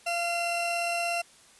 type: tone pair together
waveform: 40% pulse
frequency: 689 / 2719 Hz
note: F5 / F7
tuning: -24 / -47 cents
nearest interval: 2 octaves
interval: 2377 cents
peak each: -28 / -30 dBFS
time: 0.06-1.22 s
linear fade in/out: 10 ms
effects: white hiss -56 dBFS RMS until 1.59 s + resampled to 24000 Hz